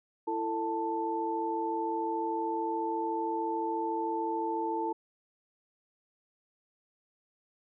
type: tone cluster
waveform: sine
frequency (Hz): 334.4 / 448.1 / 883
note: E4 / A4 / A5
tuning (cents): +25 / +32 / +6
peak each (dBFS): -34 / -36 / -32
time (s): 0.27-4.93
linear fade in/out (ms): 10
effects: none